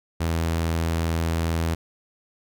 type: tone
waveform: sawtooth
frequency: 82.41 Hz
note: E2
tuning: in tune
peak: -18 dBFS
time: 0.2-1.75 s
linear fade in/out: 10 ms
effects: none